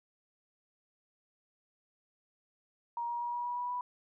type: tone with pitch steps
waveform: sine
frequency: 944 / 950.6 / 957.2 / 963.8 / 970.5 / 977.3 / 984.1 Hz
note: A#5 / A#5 / A#5 / B5 / B5 / B5 / B5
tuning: +22 / +34 / +46 / -43 / -31 / -18 / -6 cents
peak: -33 dBFS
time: 2.97-3.81 s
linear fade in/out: 2 ms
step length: 120 ms
effects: none